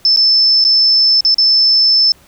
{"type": "tone with dropouts", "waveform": "sine", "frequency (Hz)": 5274, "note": "E8", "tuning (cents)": 0, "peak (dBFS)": -7, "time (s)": [0.05, 2.12], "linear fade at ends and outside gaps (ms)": 1, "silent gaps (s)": [[0.162, 0.172], [0.641, 0.649], [1.207, 1.249], [1.344, 1.383]], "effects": ["pink hiss -47 dBFS RMS until 2.27 s"]}